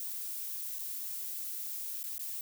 violet noise with dropouts, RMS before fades -39 dBFS, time 0-2.41 s, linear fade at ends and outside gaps 1 ms, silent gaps 0.787-0.791 / 2.03-2.039 / 2.181-2.193 s, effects none

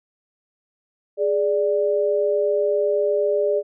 sine tone pair together, 415.3 / 587.3 Hz, G#4 / D5, 0 / 0 cents, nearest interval tritone, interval 600 cents, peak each -20 / -20 dBFS, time 1.17-3.63 s, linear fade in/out 50 ms, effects none

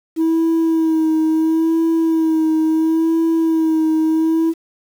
sine tone with vibrato, 322.1 Hz, E4, 40 cents flat, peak -10 dBFS, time 0.16-4.54 s, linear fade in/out 50 ms, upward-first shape sine, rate 0.73 Hz, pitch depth 32 cents each way, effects tanh soft clip ceiling -12 dBFS + 7-bit

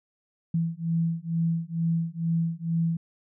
sine beating tone pair, 164.81 / 167.01 Hz, E3 / E3, 0 / +23 cents, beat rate 2.2 Hz, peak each -27 dBFS, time 0.54-2.97 s, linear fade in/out 5 ms, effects none

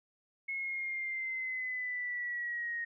sine linear sweep, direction down, 2180 to 1864.7 Hz, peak -34 dBFS, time 0.48-2.85 s, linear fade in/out 10 ms, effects none

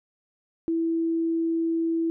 sine tone, 329.6 Hz, E4, in tune, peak -22 dBFS, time 0.68-2.1 s, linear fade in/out 0 ms, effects none

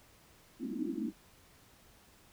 pink band-pass noise, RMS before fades -37 dBFS, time 0.59-1.13 s, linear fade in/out 50 ms, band 200 to 340 Hz, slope 96 dB/octave, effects pink hiss -62 dBFS RMS until 2.32 s

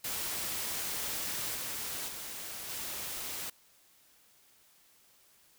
white noise with level steps, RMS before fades -36 / -38 / -42 / -39 dBFS, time 0.04-3.5 s, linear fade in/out 5 ms, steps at 1.54 / 2.07 / 2.68 s, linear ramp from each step 20 ms, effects white hiss -64 dBFS RMS until 5.58 s

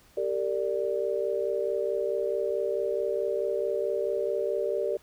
sine chord, G minor, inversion none, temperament equal with one note detuned, 392 / 456.6 / 587.3 Hz, G4 / Bb4 / D5, 0 / -36 / 0 cents, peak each -30 dBFS, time 0.17-4.97 s, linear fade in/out 5 ms, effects pink hiss -59 dBFS RMS until 5.02 s

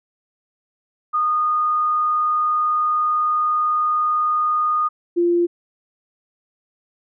sine tone pair in turn, 1229 / 346.3 Hz, D#6 / F4, -22 / -15 cents, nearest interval octave + minor seventh, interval 2193 cents, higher first, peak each -16 / -14 dBFS, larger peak second, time 1.13-4.89 / 5.16-5.47 s, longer first, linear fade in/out 20 ms, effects none

